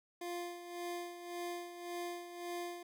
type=tone with tremolo; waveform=25% pulse; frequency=349.2 Hz; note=F4; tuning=in tune; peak=-35 dBFS; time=0.21-2.83 s; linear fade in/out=5 ms; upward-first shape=sine; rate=1.8 Hz; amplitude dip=65%; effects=none